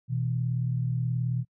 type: tone pair together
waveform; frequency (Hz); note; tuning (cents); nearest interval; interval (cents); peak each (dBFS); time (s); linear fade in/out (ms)
sine; 123.1 / 161.82; B2 / E3; -5 / -32; perfect fourth; 473; -26 / -32; 0.08-1.45; 50
effects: noise-tail reverb RT60 0.1 s tail -26 dB re dry